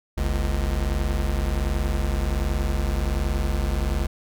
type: tone pair together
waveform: square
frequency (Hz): 47.98 / 69.3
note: G1 / C#2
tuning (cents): -36 / 0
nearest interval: tritone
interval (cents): 636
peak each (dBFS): -25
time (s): 0.17-4.07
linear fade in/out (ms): 10
effects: none